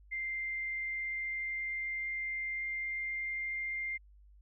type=tone with pitch glide; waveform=sine; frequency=2093 to 2105 Hz; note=C7 to C7; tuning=0 to +10 cents; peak=-34 dBFS; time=0.11-3.98 s; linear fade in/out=20 ms; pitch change=+10 cents; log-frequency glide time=0.67-3.57 s; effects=added 50 Hz sine -56 dBFS peak until 4.41 s